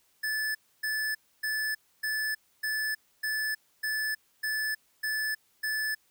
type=tone bursts; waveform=square; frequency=1737 Hz; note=A6; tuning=23 cents flat; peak=-29 dBFS; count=10; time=0.23-5.95 s; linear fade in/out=10 ms; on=320 ms; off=280 ms; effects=white hiss -68 dBFS RMS until 6.1 s